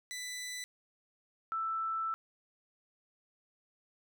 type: tone pair in turn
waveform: 15% pulse / sine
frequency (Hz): 1990 / 1324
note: B6 / E6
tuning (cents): +13 / +7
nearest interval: perfect fifth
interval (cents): 706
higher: first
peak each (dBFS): -33 / -32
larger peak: second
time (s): 0.11-0.64 / 1.52-2.14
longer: second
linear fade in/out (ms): 0
effects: none